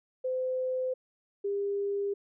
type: tone pair in turn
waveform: sine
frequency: 513 / 401.7 Hz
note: C5 / G4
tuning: -34 / +42 cents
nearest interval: major third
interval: 424 cents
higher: first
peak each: -28 / -28 dBFS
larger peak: neither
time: 0.24-0.94 / 1.44-2.14 s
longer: neither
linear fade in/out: 10 ms
effects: none